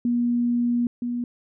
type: tone pair in turn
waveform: sine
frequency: 240 / 241.5 Hz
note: B3 / B3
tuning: -49 / -39 cents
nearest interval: unison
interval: 10 cents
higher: second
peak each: -19 / -24 dBFS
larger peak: first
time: 0.05-0.87 / 1.02-1.24 s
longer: first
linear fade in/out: 2 ms
effects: none